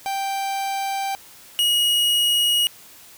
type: tone pair in turn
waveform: 45% pulse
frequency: 784 / 2894 Hz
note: G5 / F#7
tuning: 0 / -39 cents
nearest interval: octave + major seventh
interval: 2261 cents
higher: second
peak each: -23 / -16 dBFS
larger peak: second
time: 0.06-1.15 / 1.59-2.67 s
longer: first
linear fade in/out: 0 ms
effects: white hiss -46 dBFS RMS until 3.17 s